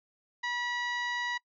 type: harmonic tone with a mistuned harmonic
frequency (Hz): 969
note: B5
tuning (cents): -33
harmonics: 1 / 2 / 3 / 4 / 5 / 6 / 7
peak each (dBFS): -36 / -33 / -46 / -41 / -49 / -54 / -55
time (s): 0.43-1.38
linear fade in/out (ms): 10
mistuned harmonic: 7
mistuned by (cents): -30
effects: noise-tail reverb RT60 0.1 s tail -24 dB re dry